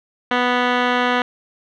10% pulse tone with low-pass filter, 246.9 Hz, B3, in tune, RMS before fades -18 dBFS, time 0.31-1.22 s, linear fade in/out 2 ms, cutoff 2500 Hz, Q 4.5, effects none

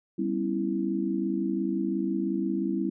sine chord, C# half-diminished seventh, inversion second, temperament equal with one note detuned, 196 / 246.9 / 272.7 / 329.6 Hz, G3 / B3 / C#4 / E4, 0 / 0 / -28 / 0 cents, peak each -30 / -35 / -32 / -29 dBFS, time 0.18-2.9 s, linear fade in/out 10 ms, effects none

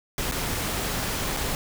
pink noise with dropouts, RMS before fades -28 dBFS, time 0.18-1.55 s, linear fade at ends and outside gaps 1 ms, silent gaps 0.314-0.321 / 1.366-1.37 s, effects none

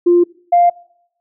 sine tone pair in turn, 349.2 / 698.4 Hz, F4 / F5, 0 / 0 cents, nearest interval octave, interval 1200 cents, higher second, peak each -6 dBFS, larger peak neither, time 0.06-0.24 / 0.52-0.7 s, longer neither, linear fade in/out 10 ms, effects noise-tail reverb RT60 0.8 s tail -25 dB re dry + tanh soft clip ceiling -2 dBFS

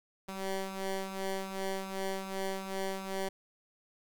15% pulse ring-modulated tone, 192.3 Hz, G3, 33 cents flat, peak -25 dBFS, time 0.28-3.29 s, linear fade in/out 10 ms, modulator 191 Hz, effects none

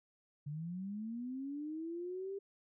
sine linear sweep, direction up, 141.5 to 400 Hz, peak -39 dBFS, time 0.46-2.39 s, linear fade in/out 10 ms, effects none

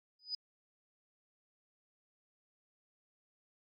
sine tone with exponential growth, 4978 Hz, D#8, in tune, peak -32 dBFS, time 0.19-0.35 s, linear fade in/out 5 ms, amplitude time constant 33 ms, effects AAC 32 kbps

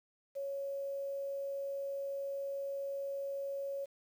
sine tone with quantisation, 554.4 Hz, C#5, in tune, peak -36 dBFS, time 0.35-3.86 s, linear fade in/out 20 ms, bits 10, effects none

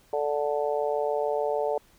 harmonic tone, 146.6 Hz, D3, 3 cents flat, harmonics 3 / 4 / 5 / 6, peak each -28 / -28 / -32 / -34 dBFS, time 0.13-1.78 s, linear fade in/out 2 ms, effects pink hiss -60 dBFS RMS until 1.98 s

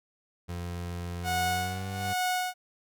30% pulse tone with pitch glide, 87.31 to 96.88 Hz, F2 to G2, 0 to -20 cents, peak -31 dBFS, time 0.48-2.14 s, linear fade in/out 20 ms, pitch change +180 cents, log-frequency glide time 1.41-1.89 s
sawtooth tone with tremolo, 732 Hz, F#5, 19 cents flat, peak -22 dBFS, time 1.23-2.54 s, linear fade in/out 50 ms, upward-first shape sine, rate 1.2 Hz, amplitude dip 85%
effects none

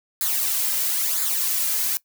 blue noise with flanger, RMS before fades -23 dBFS, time 0.21-1.97 s, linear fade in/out 0 ms, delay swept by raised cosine 0.34 to 2.74 ms, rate 1 Hz, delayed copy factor -0.7, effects noise-tail reverb RT60 0.1 s tail -20 dB re dry

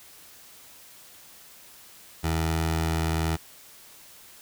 15% pulse tone with notch filter, 81 Hz, E2, 30 cents flat, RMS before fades -26 dBFS, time 2.23-3.37 s, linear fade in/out 20 ms, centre 230 Hz, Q 1.8, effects white hiss -50 dBFS RMS until 4.41 s

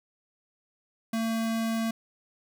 square tone, 225.8 Hz, A3, 45 cents sharp, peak -27 dBFS, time 1.13-1.91 s, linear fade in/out 5 ms, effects none

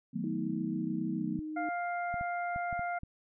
sine chord, B dominant seventh, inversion first, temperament equal, 155.56 / 185 / 220 / 246.9 Hz, D#3 / F#3 / A3 / B3, 0 / 0 / 0 / 0 cents, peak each -41 / -37 / -37 / -38 dBFS, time 0.13-1.4 s, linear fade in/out 20 ms
sine tone with pitch glide, 318.3 to 309.2 Hz, D#4 to D#4, +39 to -11 cents, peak -36 dBFS, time 0.24-1.69 s, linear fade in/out 2 ms, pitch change -50 cents, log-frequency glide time 1.14-1.23 s
clicks, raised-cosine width 5 ms, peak -31 dBFS, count 7, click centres 1.392 / 2.142 / 2.211 / 2.561 / 2.728 / 2.794 / 3.034 s
harmonic tone, 701 Hz, F5, 6 cents sharp, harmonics 1 / 2 / 3, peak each -33 / -39 / -43 dBFS, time 1.56-2.99 s, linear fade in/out 10 ms
effects none

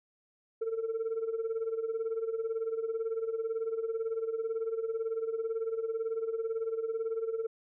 sine tone with tremolo, 450.6 Hz, A4, 41 cents sharp, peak -26 dBFS, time 0.61-7.47 s, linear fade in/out 10 ms, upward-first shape sine, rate 18 Hz, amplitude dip 75%, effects tanh soft clip ceiling -27 dBFS

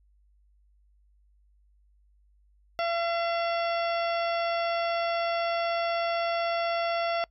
harmonic tone with a mistuned harmonic, 679 Hz, F5, 49 cents flat, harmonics 1 / 2 / 3 / 4 / 5 / 7 / 8, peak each -27 / -33 / -37 / -39 / -41 / -44 / -45 dBFS, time 2.79-7.24 s, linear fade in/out 0 ms, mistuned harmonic 7, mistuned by -88 cents, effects noise-tail reverb RT60 0.1 s tail -24 dB re dry + added 50 Hz sine -60 dBFS peak until 7.3 s

